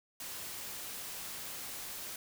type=noise; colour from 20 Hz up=white; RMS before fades=-43 dBFS; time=0.2-2.16 s; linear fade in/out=2 ms; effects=none